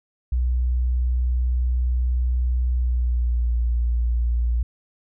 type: tone with pitch glide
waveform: sine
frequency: 61.74 to 58.99 Hz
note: B1 to A#1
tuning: 0 to +21 cents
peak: -18 dBFS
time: 0.32-4.63 s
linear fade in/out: 5 ms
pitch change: -79 cents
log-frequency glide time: 2.74-3.5 s
effects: none